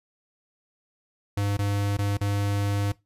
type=tone with dropouts; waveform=square; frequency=101.1 Hz; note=G#2; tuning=46 cents flat; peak=-24 dBFS; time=1.37-2.92 s; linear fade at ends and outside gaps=5 ms; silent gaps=1.57-1.589 / 1.97-1.987 / 2.172-2.21 s; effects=noise-tail reverb RT60 0.2 s tail -20 dB re dry + resampled to 32000 Hz